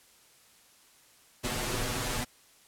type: noise with comb filter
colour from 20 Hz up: pink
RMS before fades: -32 dBFS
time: 1.43-2.25 s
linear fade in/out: 20 ms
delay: 8.1 ms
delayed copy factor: +1
effects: white hiss -60 dBFS RMS until 2.67 s + low-pass 12000 Hz 12 dB/octave